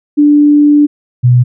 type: tone pair in turn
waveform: sine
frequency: 293.7 / 123.49 Hz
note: D4 / B2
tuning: 0 / 0 cents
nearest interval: octave + minor third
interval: 1500 cents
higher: first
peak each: -3 dBFS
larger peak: neither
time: 0.17-0.87 / 1.23-1.44 s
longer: first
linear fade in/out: 20 ms
effects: none